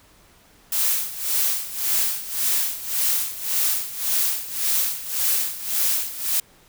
blue noise with tremolo, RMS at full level -20 dBFS, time 0.72-6.4 s, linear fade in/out 2 ms, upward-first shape sine, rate 1.8 Hz, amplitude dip 80%, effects pink hiss -54 dBFS RMS until 6.68 s

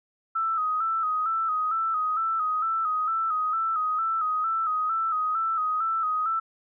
sine tone with vibrato, 1290 Hz, E6, 38 cents flat, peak -23 dBFS, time 0.35-6.4 s, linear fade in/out 10 ms, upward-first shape square, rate 2.2 Hz, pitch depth 49 cents each way, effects none

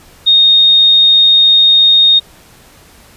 sine tone, 3703 Hz, A#7, 12 cents flat, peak -4 dBFS, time 0.26-2.2 s, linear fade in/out 20 ms, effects pink hiss -42 dBFS RMS until 3.16 s + resampled to 32000 Hz

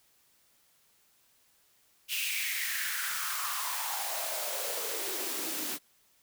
white noise with high-pass filter sweep, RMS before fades -34 dBFS, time 2.08-5.79 s, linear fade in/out 50 ms, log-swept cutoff 2800 to 250 Hz, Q 5, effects white hiss -67 dBFS RMS until 6.22 s

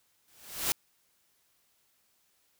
white noise with exponential growth, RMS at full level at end -26 dBFS, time 0.28-0.72 s, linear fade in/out 0 ms, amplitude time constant 94 ms, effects white hiss -71 dBFS RMS until 2.59 s

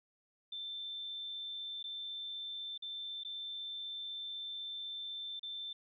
sine tone with dropouts, 3552 Hz, A7, 16 cents sharp, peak -40 dBFS, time 0.52-5.73 s, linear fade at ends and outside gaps 5 ms, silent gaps 1.829-1.84 / 2.778-2.822 / 3.236-3.248 / 5.395-5.43 s, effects none

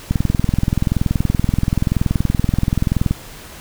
click train, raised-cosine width 5 ms, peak -3 dBFS, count 64, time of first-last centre 0.11-3.11 s, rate 21 Hz, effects pink hiss -37 dBFS RMS until 3.6 s

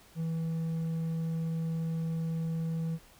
sine tone with hard clipping, 163.2 Hz, E3, 17 cents flat, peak -31 dBFS, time 0.15-2.99 s, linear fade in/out 50 ms, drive 3 dB, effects pink hiss -58 dBFS RMS until 3.19 s

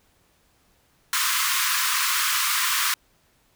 pink high-pass noise, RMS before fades -23 dBFS, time 1.13-2.94 s, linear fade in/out 2 ms, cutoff 1000 Hz, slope 96 dB/octave, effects pink hiss -63 dBFS RMS until 3.55 s

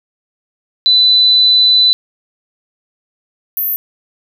sine tone pair in turn, 3997 / 13444 Hz, B7 / G#9, +20 / +20 cents, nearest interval octave + major sixth, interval 2100 cents, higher second, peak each -6 / -14 dBFS, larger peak first, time 0.86-1.93 / 3.57-3.76 s, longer first, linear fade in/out 0 ms, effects none

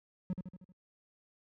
triangle tone with echo, 183.6 Hz, F#3, 13 cents flat, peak -29 dBFS, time 0.3-0.33 s, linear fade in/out 0 ms, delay 78 ms, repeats 5, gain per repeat -5 dB, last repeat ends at 0.72 s, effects high-pass 60 Hz 12 dB/octave

